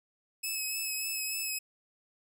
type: tone with vibrato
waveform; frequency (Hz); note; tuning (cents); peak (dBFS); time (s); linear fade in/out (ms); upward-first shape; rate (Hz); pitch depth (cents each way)
10% pulse; 2580; E7; -38; -24; 0.43-1.59; 10; triangle; 3.4; 28
effects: none